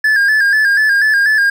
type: tone with vibrato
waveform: triangle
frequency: 1675 Hz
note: G#6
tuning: 14 cents sharp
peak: -7 dBFS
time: 0.04-1.5 s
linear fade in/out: 5 ms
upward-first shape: square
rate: 4.1 Hz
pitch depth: 61 cents each way
effects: 8-bit